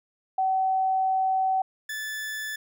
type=tone pair in turn; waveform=sine / 40% pulse; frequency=760 / 1741 Hz; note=F#5 / A6; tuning=+46 / -19 cents; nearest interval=octave + major second; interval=1435 cents; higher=second; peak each=-21 / -30 dBFS; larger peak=first; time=0.38-1.62 / 1.89-2.56 s; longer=first; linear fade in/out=5 ms; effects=none